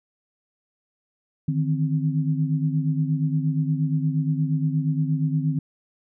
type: tone cluster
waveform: sine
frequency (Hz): 151.5 / 160 / 261.8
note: D#3 / D#3 / C4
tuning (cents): -46 / +49 / +1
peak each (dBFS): -22 / -26 / -28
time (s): 1.48-5.59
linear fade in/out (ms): 5
effects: none